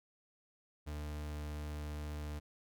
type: tone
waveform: 40% pulse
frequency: 74.8 Hz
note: D2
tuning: 32 cents sharp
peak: -39 dBFS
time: 0.86-2.4 s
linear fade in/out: 20 ms
effects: none